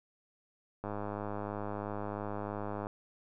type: click train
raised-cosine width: 1 ms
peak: -24 dBFS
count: 210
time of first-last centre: 0.84-2.869 s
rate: 103 Hz
effects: none